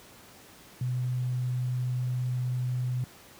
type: tone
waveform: sine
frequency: 125.5 Hz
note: B2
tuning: 28 cents sharp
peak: -26 dBFS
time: 0.81-3.04 s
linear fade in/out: 2 ms
effects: pink hiss -52 dBFS RMS until 3.39 s + high-pass 80 Hz 12 dB/octave